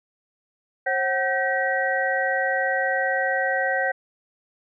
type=tone cluster; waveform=sine; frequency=536 / 751 / 1552 / 1909 Hz; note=C5 / F#5 / G6 / A#6; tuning=+42 / +26 / -18 / +41 cents; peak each=-26 dBFS; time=0.86-3.92 s; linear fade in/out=10 ms; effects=none